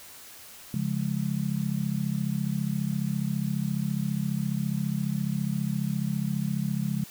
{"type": "chord", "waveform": "sine", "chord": "Db major", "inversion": "none", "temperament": "just", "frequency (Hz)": [138.59, 173.24, 207.9], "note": ["Db3", "F3", "Ab3"], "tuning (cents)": [0, -14, 2], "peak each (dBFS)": -30, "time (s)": [0.74, 7.04], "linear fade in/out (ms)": 2, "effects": ["white hiss -47 dBFS RMS until 7.1 s"]}